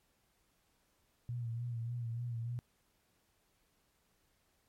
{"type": "tone with vibrato", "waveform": "sine", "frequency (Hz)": 118.1, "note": "A#2", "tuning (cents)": 23, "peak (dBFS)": -36, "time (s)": [1.29, 2.59], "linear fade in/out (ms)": 0, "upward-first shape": "sine", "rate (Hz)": 3.4, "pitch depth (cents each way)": 50, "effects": ["pink hiss -75 dBFS RMS until 4.68 s", "MP3 64 kbps"]}